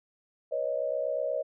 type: tone cluster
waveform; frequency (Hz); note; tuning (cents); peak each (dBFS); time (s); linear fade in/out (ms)
sine; 493.2 / 554 / 622; B4 / C#5 / D#5; -2 / -1 / -1; -35 / -31 / -31; 0.51-1.43; 20
effects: none